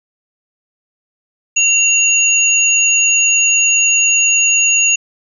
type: tone pair together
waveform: sine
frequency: 2752 / 6745 Hz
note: F7 / G#8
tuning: -26 / +26 cents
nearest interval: octave + major third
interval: 1552 cents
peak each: -12 dBFS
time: 1.56-4.96 s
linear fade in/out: 10 ms
effects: none

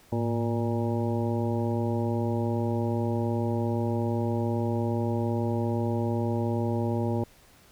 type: harmonic tone with a mistuned harmonic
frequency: 117.5 Hz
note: A#2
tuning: 14 cents sharp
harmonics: 1 / 2 / 3 / 4 / 5 / 7 / 8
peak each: -28 / -30 / -32 / -36 / -36 / -38 / -42 dBFS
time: 0.12-7.24 s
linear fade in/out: 5 ms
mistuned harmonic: 1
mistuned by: -130 cents
effects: pink hiss -57 dBFS RMS until 7.71 s

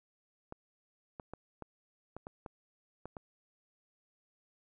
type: clicks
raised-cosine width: 1 ms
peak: -29 dBFS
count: 9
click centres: 0.524 / 1.198 / 1.336 / 1.623 / 2.166 / 2.269 / 2.462 / 3.056 / 3.168 s
effects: none

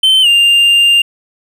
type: tone with pitch glide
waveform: triangle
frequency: 3086 to 2797 Hz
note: G7 to F7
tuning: -28 to +2 cents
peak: -4 dBFS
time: 0.03-1.02 s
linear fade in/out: 5 ms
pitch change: -170 cents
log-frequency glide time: 0.22-0.27 s
effects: none

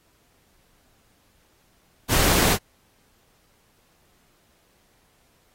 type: noise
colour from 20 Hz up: pink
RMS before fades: -20 dBFS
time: 2.08-2.58 s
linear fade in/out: 50 ms
effects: pink hiss -63 dBFS RMS until 5.54 s + AAC 48 kbps

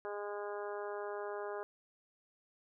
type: harmonic tone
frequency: 205.3 Hz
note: G#3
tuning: 20 cents flat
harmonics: 2 / 3 / 4 / 5 / 6 / 7 / 8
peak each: -41 / -45 / -47 / -49 / -51 / -52 / -53 dBFS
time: 0.05-1.63 s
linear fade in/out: 0 ms
effects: none

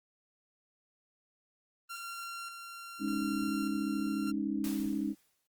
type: tone with tremolo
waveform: sawtooth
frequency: 1376 Hz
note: F6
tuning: 26 cents flat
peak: -36 dBFS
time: 1.89-4.32 s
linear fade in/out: 20 ms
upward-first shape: square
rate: 0.84 Hz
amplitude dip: 40%
type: chord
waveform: sine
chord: Ab suspended fourth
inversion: none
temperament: equal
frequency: 207.7 / 277.2 / 311.1 Hz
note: Ab3 / Db4 / Eb4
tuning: 0 / 0 / 0 cents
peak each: -35 dBFS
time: 2.99-5.15 s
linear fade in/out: 50 ms
type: noise with exponential decay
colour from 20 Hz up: white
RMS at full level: -42 dBFS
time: 4.64-5.47 s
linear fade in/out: 2 ms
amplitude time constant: 180 ms
effects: Opus 32 kbps

